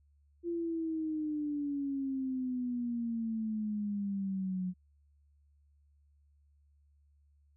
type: exponential sweep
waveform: sine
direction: down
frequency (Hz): 345.3 to 180.9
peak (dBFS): -32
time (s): 0.43-4.74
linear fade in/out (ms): 50
effects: added 72 Hz sine -64 dBFS peak until 7.56 s